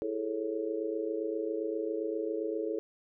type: chord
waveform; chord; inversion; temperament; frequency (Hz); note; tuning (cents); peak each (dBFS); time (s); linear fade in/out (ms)
sine; A major seventh; second; just; 330 / 412.5 / 440 / 550; E4 / G#4 / A4 / C#5; +2 / -12 / 0 / -14; -36 / -39 / -34 / -39; 0.02-2.79; 0
effects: none